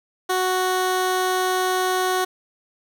15% pulse tone, 370 Hz, F#4, in tune, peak -13 dBFS, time 0.29-2.25 s, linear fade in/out 10 ms, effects none

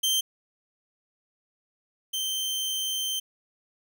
sawtooth tone pair in turn, 3136 / 3118 Hz, G7 / G7, 0 / -10 cents, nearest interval unison, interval 10 cents, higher first, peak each -19 / -24 dBFS, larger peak first, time 0.03-0.21 / 2.13-3.2 s, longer second, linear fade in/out 10 ms, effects none

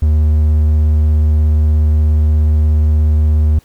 triangle tone, 76.4 Hz, D#2, 31 cents flat, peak -6 dBFS, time 0.02-3.59 s, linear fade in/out 5 ms, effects pink hiss -50 dBFS RMS until 3.64 s

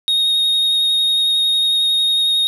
triangle tone with vibrato, 3729 Hz, A#7, in tune, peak -12 dBFS, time 0.08-2.47 s, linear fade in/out 0 ms, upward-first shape sine, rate 11 Hz, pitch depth 12 cents each way, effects none

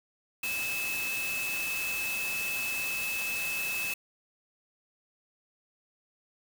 sine tone in noise, 2607 Hz, E7, 20 cents flat, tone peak -31 dBFS, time 0.43-3.94 s, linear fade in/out 5 ms, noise white, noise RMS -37 dBFS, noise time 0.43-3.94 s, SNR +3 dB, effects none

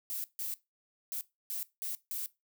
violet noise bursts at uneven times, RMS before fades -37 dBFS, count 6, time 0.1-0.24 / 0.39-0.54 / 1.12-1.21 / 1.5-1.63 / 1.82-1.95 / 2.11-2.26 s, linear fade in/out 0 ms, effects noise-tail reverb RT60 0.2 s tail -18 dB re dry

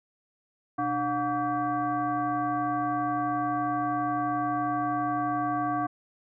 sine tone with frequency modulation, 721 Hz, F#5, 45 cents flat, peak -25 dBFS, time 0.78-5.87 s, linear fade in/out 10 ms, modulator 423 Hz, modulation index 1.3, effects none

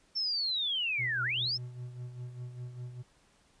sine linear two-way sweep, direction down then up, 5420 to 1358 to 5420 Hz, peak -29 dBFS, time 0.15-1.58 s, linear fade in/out 20 ms, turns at 1.23 s
triangle tone with tremolo, 123.47 Hz, B2, in tune, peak -35 dBFS, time 0.98-3.03 s, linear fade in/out 20 ms, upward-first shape sine, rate 5 Hz, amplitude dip 60%
effects pink hiss -66 dBFS RMS until 3.6 s + resampled to 22050 Hz

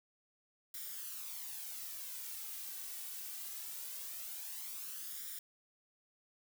blue noise with flanger, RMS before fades -45 dBFS, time 0.74-5.39 s, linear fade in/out 2 ms, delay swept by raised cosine 0.56 to 2.66 ms, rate 0.22 Hz, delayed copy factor +0.6, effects none

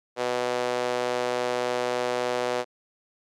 sawtooth tone with high-pass filter, 123.5 Hz, B2, in tune, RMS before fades -27 dBFS, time 0.16-2.65 s, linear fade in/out 50 ms, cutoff 510 Hz, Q 2.2, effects low-pass 7000 Hz 12 dB/octave

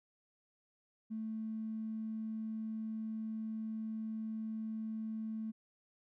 triangle tone with tanh clipping, 220 Hz, A3, in tune, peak -37 dBFS, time 1.1-5.52 s, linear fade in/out 20 ms, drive 2 dB, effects none

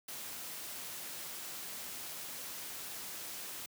white noise, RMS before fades -44 dBFS, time 0.08-3.66 s, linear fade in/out 5 ms, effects high-pass 100 Hz 12 dB/octave

